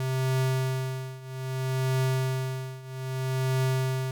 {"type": "tone with tremolo", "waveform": "square", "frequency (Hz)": 130.81, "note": "C3", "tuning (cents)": 0, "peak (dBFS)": -23, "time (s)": [0, 4.11], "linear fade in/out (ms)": 2, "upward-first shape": "triangle", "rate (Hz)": 0.62, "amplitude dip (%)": 90, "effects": []}